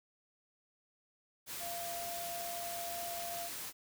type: tone in noise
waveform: sine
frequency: 690 Hz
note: F5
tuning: 21 cents flat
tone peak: -41 dBFS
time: 1.59-3.5 s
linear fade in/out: 50 ms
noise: white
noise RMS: -43 dBFS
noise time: 1.46-3.73 s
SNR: -1 dB
effects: none